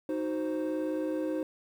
triangle chord, C diminished, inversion first, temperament equal, 311.1 / 370 / 523.3 Hz, Eb4 / Gb4 / C5, 0 / 0 / 0 cents, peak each -29 / -35 / -32 dBFS, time 0.09-1.43 s, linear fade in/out 2 ms, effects tanh soft clip ceiling -20 dBFS + 10-bit

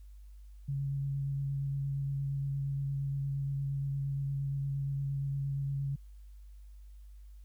sine tone with vibrato, 138.6 Hz, C#3, in tune, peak -31 dBFS, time 0.68-5.96 s, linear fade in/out 10 ms, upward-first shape square, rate 8.6 Hz, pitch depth 10 cents each way, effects added 50 Hz sine -48 dBFS peak until 7.44 s + white hiss -74 dBFS RMS until 7.44 s

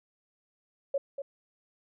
sine tone with echo, 554.4 Hz, C#5, in tune, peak -25 dBFS, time 0.94-0.98 s, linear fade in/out 5 ms, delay 240 ms, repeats 1, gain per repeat -8 dB, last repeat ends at 1.22 s, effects none

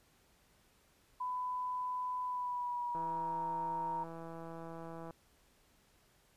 sine tone with pitch glide, 1000 to 933 Hz, B5 to A#5, +21 to +1 cents, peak -35 dBFS, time 1.2-4.04 s, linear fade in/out 10 ms, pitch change -120 cents, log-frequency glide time 2.24-3.47 s
click train, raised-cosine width 1 ms, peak -34 dBFS, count 357, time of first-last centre 2.95-5.108 s, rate 165 Hz
effects pink hiss -69 dBFS RMS until 6.36 s + resampled to 32000 Hz

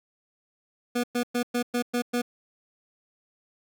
25% pulse tone bursts, 242.7 Hz, B3, 30 cents flat, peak -20 dBFS, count 7, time 0.95-2.219 s, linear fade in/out 10 ms, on 87 ms, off 110 ms, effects none

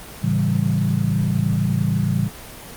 sine chord, A dominant seventh, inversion none, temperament equal, 110 / 138.59 / 164.81 / 196 Hz, A2 / C#3 / E3 / G3, 0 / 0 / 0 / 0 cents, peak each -22 dBFS, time 0.21-2.3 s, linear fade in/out 50 ms, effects pink hiss -37 dBFS RMS until 2.76 s + Opus 24 kbps

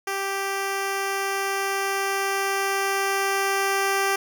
10% pulse tone with level ramp, 392 Hz, G4, in tune, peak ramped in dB -17 to -12 dBFS, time 0.07-4.16 s, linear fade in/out 5 ms, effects none

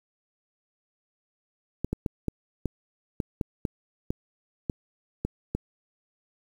clicks, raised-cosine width 3 ms, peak -14 dBFS, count 12, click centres 1.846 / 1.93 / 2.062 / 2.283 / 2.657 / 3.202 / 3.412 / 3.652 / 4.105 / 4.698 / 5.25 / 5.55 s, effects 8-bit

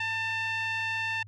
5% pulse tone with low-pass filter, 894 Hz, A5, 27 cents sharp, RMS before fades -31 dBFS, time 0-1.23 s, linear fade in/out 5 ms, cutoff 2300 Hz, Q 3.2, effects added 103 Hz sine -46 dBFS peak until 1.27 s

